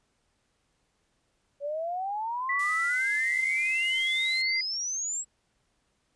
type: exponential sweep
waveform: sine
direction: up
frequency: 559 to 7800 Hz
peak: -29 dBFS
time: 1.6-5.25 s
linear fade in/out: 50 ms
type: tone with pitch glide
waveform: sine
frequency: 1975.5 to 2074 Hz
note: B6 to C7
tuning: 0 to -16 cents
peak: -26 dBFS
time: 2.49-4.61 s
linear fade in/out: 5 ms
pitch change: +84 cents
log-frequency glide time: 2.89-3.01 s
type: noise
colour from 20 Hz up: blue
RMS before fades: -41 dBFS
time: 2.59-4.42 s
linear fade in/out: 5 ms
effects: pink hiss -73 dBFS RMS until 6.15 s + resampled to 22050 Hz